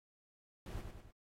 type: noise with echo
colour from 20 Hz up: brown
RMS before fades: -44 dBFS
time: 0.66-0.81 s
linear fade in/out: 2 ms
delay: 100 ms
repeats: 3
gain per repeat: -5 dB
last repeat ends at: 1.11 s
effects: AAC 48 kbps